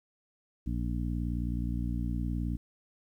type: harmonic tone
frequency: 59.2 Hz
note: A#1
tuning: 27 cents sharp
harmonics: 1 / 2 / 3 / 4 / 5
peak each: -32 / -36 / -38 / -38 / -41 dBFS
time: 0.66-2.57 s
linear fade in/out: 10 ms
effects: 11-bit